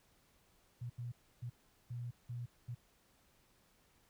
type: tone bursts at uneven times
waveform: sine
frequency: 120.8 Hz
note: B2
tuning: 38 cents flat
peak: -40 dBFS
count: 6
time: 0.81-0.9 / 0.98-1.12 / 1.42-1.5 / 1.9-2.11 / 2.29-2.46 / 2.68-2.75 s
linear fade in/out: 10 ms
effects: pink hiss -71 dBFS RMS until 4.09 s